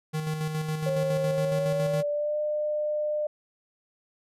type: tone with tremolo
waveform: square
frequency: 155.56 Hz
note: D#3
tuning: in tune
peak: -27 dBFS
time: 0.13-2.03 s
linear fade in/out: 20 ms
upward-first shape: square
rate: 7.2 Hz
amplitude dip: 40%
type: tone with pitch glide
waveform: sine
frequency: 542 to 601.4 Hz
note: C#5 to D5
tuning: -39 to +41 cents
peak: -25 dBFS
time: 0.86-3.27 s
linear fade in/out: 5 ms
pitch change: +180 cents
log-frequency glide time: 1.31-2.37 s
effects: resampled to 32000 Hz